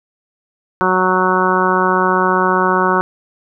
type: harmonic tone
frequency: 185 Hz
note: F#3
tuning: in tune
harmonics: 1 / 2 / 3 / 4 / 5 / 6 / 7 / 8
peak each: -21 / -18 / -23 / -24 / -18 / -18 / -20 / -20 dBFS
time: 0.81-3.01 s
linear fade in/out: 0 ms
effects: none